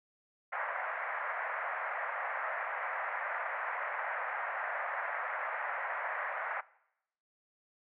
white band-pass noise, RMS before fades -37 dBFS, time 0.52-6.61 s, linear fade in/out 10 ms, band 570 to 2000 Hz, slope 48 dB/octave, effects noise-tail reverb RT60 0.8 s tail -21 dB re dry

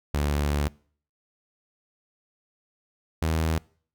sawtooth tone pair in turn, 72.8 / 80.05 Hz, D2 / D#2, -15 / +50 cents, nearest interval major second, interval 165 cents, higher second, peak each -19 / -19 dBFS, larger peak neither, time 0.14-0.68 / 3.22-3.58 s, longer first, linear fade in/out 0 ms, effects noise-tail reverb RT60 0.5 s tail -24 dB re dry

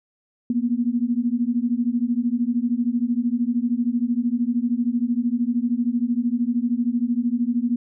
sine beating tone pair, 233.1 / 246.1 Hz, A#3 / B3, 0 / -6 cents, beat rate 13 Hz, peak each -22 dBFS, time 0.5-7.76 s, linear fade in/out 2 ms, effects none

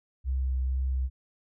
sine tone with vibrato, 65 Hz, C2, 11 cents flat, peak -25 dBFS, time 0.24-1.1 s, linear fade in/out 50 ms, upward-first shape sine, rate 2.1 Hz, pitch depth 14 cents each way, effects none

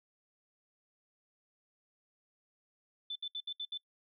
sine tone bursts, 3520 Hz, A7, in tune, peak -36 dBFS, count 6, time 3.1-3.776 s, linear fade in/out 5 ms, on 56 ms, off 68 ms, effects noise-tail reverb RT60 0.1 s tail -25 dB re dry

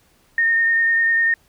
sine tone with vibrato, 1833 Hz, A#6, 30 cents flat, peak -14 dBFS, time 0.38-1.34 s, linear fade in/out 2 ms, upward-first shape triangle, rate 10 Hz, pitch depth 18 cents each way, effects pink hiss -58 dBFS RMS until 1.48 s

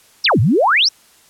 sine exponential two-way sweep, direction down then up, 5920 to 97.1 to 5920 Hz, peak -10 dBFS, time 0.24-0.89 s, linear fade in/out 10 ms, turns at 0.4 s, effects white hiss -50 dBFS RMS until 1.29 s + low-pass 12000 Hz 12 dB/octave

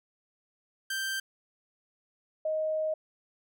sawtooth / sine tone pair in turn, 1568 / 625.5 Hz, G6 / D#5, 0 / +9 cents, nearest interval octave + major third, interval 1591 cents, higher first, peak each -27 / -27 dBFS, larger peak neither, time 0.9-1.2 / 2.45-2.94 s, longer second, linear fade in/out 5 ms, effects none

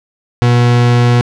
40% pulse tone, 121 Hz, B2, 35 cents flat, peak -6 dBFS, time 0.42-1.21 s, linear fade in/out 0 ms, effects low-pass 5000 Hz 12 dB/octave + 8-bit

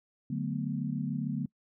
sine chord, B minor seventh, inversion first, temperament equal, 146.83 / 185 / 220 / 246.9 Hz, D3 / F#3 / A3 / B3, 0 / 0 / 0 / 0 cents, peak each -34 / -37 / -36 / -36 dBFS, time 0.3-1.46 s, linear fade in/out 5 ms, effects noise-tail reverb RT60 0.1 s tail -24 dB re dry

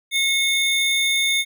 square tone pair together, 2177 / 3608 Hz, C#7 / A7, -32 / +43 cents, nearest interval major sixth, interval 875 cents, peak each -21 dBFS, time 0.11-1.45 s, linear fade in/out 50 ms, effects none

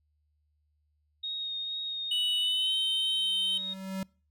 sine tone with vibrato, 3729 Hz, A#7, in tune, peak -32 dBFS, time 1.23-3.74 s, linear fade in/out 10 ms, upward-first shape triangle, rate 2.2 Hz, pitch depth 17 cents each way
triangle tone with pitch glide, 2960 to 3089 Hz, F#7 to G7, 0 to -26 cents, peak -25 dBFS, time 2.11-3.58 s, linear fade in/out 5 ms, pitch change +74 cents, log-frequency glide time 2.4-2.75 s
square tone with exponential growth, 190.9 Hz, G3, 46 cents flat, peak -31 dBFS, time 3.01-4.03 s, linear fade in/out 2 ms, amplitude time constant 220 ms
effects noise-tail reverb RT60 0.4 s tail -26 dB re dry + added 75 Hz sine -70 dBFS peak until 4.3 s

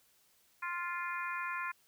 harmonic tone, 349.2 Hz, F4, in tune, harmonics 3 / 4 / 5 / 6 / 7, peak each -39 / -41 / -42 / -46 / -44 dBFS, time 0.62-1.72 s, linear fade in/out 10 ms, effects white hiss -69 dBFS RMS until 1.87 s

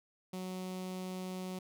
sawtooth tone with notch filter, 185 Hz, F#3, in tune, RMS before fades -41 dBFS, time 0.33-1.59 s, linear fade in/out 5 ms, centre 1600 Hz, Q 1.5, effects none

